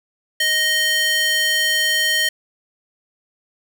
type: tone with high-pass filter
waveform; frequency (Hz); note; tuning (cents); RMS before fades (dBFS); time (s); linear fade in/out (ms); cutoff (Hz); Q
square; 622.3; D#5; 0; -18; 0.4-2.29; 5; 2300; 2.3
effects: none